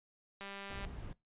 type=click train; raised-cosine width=0.3 ms; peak=-30 dBFS; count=88; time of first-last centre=0.41-0.849 s; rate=198 Hz
type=noise; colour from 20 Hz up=brown; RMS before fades=-45 dBFS; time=0.7-1.13 s; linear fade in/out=2 ms
effects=noise-tail reverb RT60 0.2 s tail -21 dB re dry + resampled to 8000 Hz